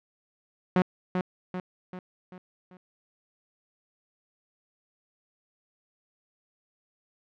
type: tone with echo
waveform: sawtooth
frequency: 182.7 Hz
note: F#3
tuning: 22 cents flat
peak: -15 dBFS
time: 0.76-0.82 s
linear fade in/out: 2 ms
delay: 390 ms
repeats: 5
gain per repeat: -6 dB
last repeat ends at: 2.77 s
effects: low-pass 2000 Hz 12 dB/octave